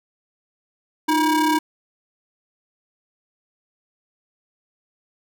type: ring-modulated tone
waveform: square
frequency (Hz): 324.1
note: E4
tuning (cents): -29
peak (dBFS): -14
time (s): 1.08-1.59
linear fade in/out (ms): 10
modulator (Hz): 631
effects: none